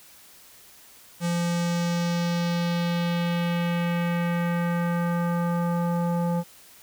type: tone with low-pass filter sweep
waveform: square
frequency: 172.2 Hz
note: F3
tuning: 24 cents flat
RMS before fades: -25 dBFS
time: 1.2-6.44 s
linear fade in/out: 50 ms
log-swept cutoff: 8700 to 820 Hz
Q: 1.6
effects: white hiss -51 dBFS RMS until 6.82 s